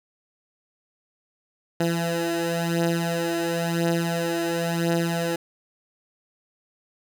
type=beating tone pair; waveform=15% pulse; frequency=168.1 / 169.06 Hz; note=E3 / E3; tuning=+34 / +44 cents; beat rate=0.96 Hz; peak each=-18 / -21 dBFS; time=1.8-5.36 s; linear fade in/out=5 ms; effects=none